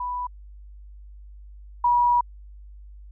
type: tone pair in turn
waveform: sine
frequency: 987.8 / 966.4 Hz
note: B5 / B5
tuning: 0 / -38 cents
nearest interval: unison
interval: 38 cents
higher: first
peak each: -26 / -16 dBFS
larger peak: second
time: 0-0.27 / 1.84-2.21 s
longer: second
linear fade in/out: 5 ms
effects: added 50 Hz sine -41 dBFS peak until 3.11 s